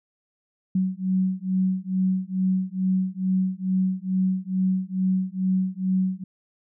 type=beating tone pair; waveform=sine; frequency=186.1 / 188.4 Hz; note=F#3 / F#3; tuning=+10 / +32 cents; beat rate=2.3 Hz; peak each=-24 dBFS; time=0.75-6.24 s; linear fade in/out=5 ms; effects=none